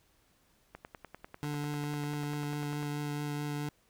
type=click train; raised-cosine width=0.5 ms; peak=-29 dBFS; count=22; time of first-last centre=0.75-2.829 s; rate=10.1 Hz
type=tone with vibrato; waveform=25% pulse; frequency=146.83 Hz; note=D3; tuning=in tune; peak=-30 dBFS; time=1.43-3.69 s; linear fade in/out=0 ms; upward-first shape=triangle; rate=4.6 Hz; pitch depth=12 cents each way
effects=pink hiss -69 dBFS RMS until 3.89 s